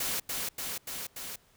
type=noise with echo; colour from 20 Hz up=white; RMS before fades=-32 dBFS; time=0-0.2 s; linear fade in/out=5 ms; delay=290 ms; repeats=4; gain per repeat=-2 dB; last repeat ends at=1.36 s; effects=pink hiss -64 dBFS RMS until 1.56 s